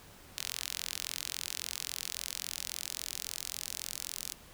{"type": "tone with high-pass filter sweep", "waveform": "sawtooth", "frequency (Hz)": 43.65, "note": "F1", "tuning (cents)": 0, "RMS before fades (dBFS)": -40, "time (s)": [0.37, 4.34], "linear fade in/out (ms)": 10, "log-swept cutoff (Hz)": [3700, 5600], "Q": 0.93, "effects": ["pink hiss -55 dBFS RMS until 4.53 s"]}